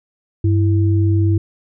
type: tone pair together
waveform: sine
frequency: 98.39 / 330 Hz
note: G2 / E4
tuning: +7 / +2 cents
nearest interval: octave + major sixth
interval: 2095 cents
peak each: -12 / -20 dBFS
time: 0.44-1.38 s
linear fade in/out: 5 ms
effects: none